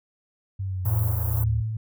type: exponential sweep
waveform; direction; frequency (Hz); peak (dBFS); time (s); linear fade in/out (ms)
sine; down; 98 to 73.3; -26; 0.59-1.62; 10
type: tone with tremolo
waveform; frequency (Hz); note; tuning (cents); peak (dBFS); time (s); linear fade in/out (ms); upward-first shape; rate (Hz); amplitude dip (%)
sine; 110; A2; 0; -20; 0.85-1.77; 5; triangle; 2; 55
type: band-stop noise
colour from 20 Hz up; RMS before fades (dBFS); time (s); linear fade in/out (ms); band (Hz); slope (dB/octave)
white; -33; 0.85-1.44; 5; 1100 to 13000; 24
effects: none